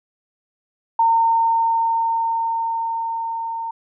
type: tone with level ramp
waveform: sine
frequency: 913 Hz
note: A#5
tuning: 36 cents flat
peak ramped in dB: -12 to -24 dBFS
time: 0.99-3.71 s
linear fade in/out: 5 ms
effects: none